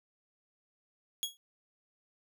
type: tone with exponential decay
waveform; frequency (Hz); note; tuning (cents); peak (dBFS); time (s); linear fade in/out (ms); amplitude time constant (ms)
sawtooth; 3322; G#7; 0; -25; 1.23-1.37; 0; 30
effects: none